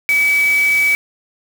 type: tone in noise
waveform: sine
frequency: 2286 Hz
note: D7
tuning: 47 cents flat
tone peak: -11 dBFS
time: 0.09-0.95 s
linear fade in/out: 0 ms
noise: white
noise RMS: -28 dBFS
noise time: 0.09-0.95 s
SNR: +14 dB
effects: none